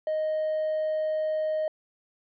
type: tone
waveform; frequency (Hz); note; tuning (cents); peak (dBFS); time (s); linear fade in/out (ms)
triangle; 622.3; D#5; 0; -22; 0.07-1.68; 2
effects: tanh soft clip ceiling -20 dBFS + resampled to 11025 Hz